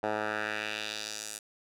10% pulse tone with band-pass filter sweep, 106.8 Hz, G#2, 49 cents sharp, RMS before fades -35 dBFS, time 0.03-1.39 s, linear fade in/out 5 ms, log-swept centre 820 to 8800 Hz, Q 1.6, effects none

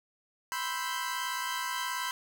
sawtooth chord, C major seventh, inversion third, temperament equal, 987.8 / 1046.5 / 1318.5 / 1568 Hz, B5 / C6 / E6 / G6, 0 / 0 / 0 / 0 cents, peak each -32 / -34 / -38 / -34 dBFS, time 0.52-2.11 s, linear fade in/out 0 ms, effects none

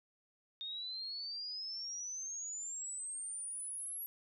sine exponential sweep, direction up, 3669 to 11510 Hz, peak -40 dBFS, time 0.61-4.06 s, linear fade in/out 0 ms, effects none

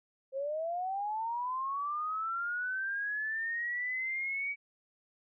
sine linear sweep, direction up, 523.3 to 2277 Hz, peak -32 dBFS, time 0.32-4.56 s, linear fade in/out 50 ms, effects none

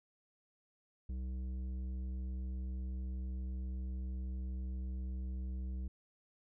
sine tone with tanh clipping, 63.7 Hz, C2, 46 cents flat, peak -39 dBFS, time 1.09-5.88 s, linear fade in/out 5 ms, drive 10 dB, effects none

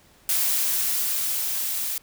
blue noise with level ramp, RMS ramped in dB -22 to -28 dBFS, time 0.29-1.98 s, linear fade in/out 2 ms, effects pink hiss -56 dBFS RMS until 2.02 s

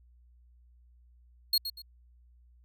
45% pulse tone with echo, 4299 Hz, C8, 46 cents sharp, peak -22 dBFS, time 1.53-1.58 s, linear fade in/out 5 ms, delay 120 ms, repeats 2, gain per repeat -10 dB, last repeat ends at 1.82 s, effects added 60 Hz sine -57 dBFS peak until 2.64 s

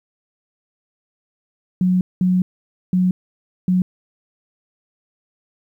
sine tone bursts at uneven times, 182.9 Hz, F#3, 20 cents flat, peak -13 dBFS, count 4, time 1.81-2.01 / 2.21-2.42 / 2.93-3.11 / 3.68-3.82 s, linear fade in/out 2 ms, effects 9-bit

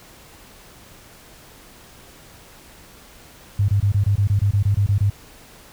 sine tone bursts, 100.7 Hz, G2, 47 cents sharp, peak -14 dBFS, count 13, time 3.59-5.1 s, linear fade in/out 5 ms, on 94 ms, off 24 ms, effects pink hiss -46 dBFS RMS until 5.72 s

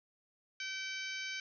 harmonic tone, 769 Hz, G5, 33 cents flat, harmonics 2 / 3 / 4 / 5 / 6 / 7 / 8, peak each -44 / -42 / -46 / -50 / -49 / -51 / -50 dBFS, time 0.6-1.4 s, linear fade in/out 2 ms, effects none

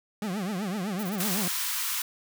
40% pulse tone with vibrato, 196 Hz, G3, in tune, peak -28 dBFS, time 0.22-1.48 s, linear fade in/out 2 ms, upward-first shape triangle, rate 7.9 Hz, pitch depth 240 cents each way
violet noise bursts, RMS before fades -39 dBFS, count 7, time 0.99-1.411 s, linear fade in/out 5 ms, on 43 ms, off 20 ms
white high-pass noise, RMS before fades -30 dBFS, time 1.2-2.02 s, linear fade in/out 2 ms, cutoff 910 Hz, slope 96 dB/octave
effects none

